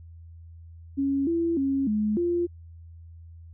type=tone with pitch steps; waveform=sine; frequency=275.9 / 335.6 / 272.8 / 212.1 / 347.1 Hz; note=C#4 / E4 / C#4 / G#3 / F4; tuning=-8 / +31 / -28 / +37 / -11 cents; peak=-22 dBFS; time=0.97-2.47 s; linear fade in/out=20 ms; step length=300 ms; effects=added 83 Hz sine -43 dBFS peak until 3.53 s